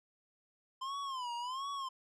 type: tone with vibrato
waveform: square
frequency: 1032 Hz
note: C6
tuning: 24 cents flat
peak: -38 dBFS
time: 0.81-1.89 s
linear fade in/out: 10 ms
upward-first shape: sine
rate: 1.4 Hz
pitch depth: 150 cents each way
effects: low-pass 6000 Hz 12 dB/octave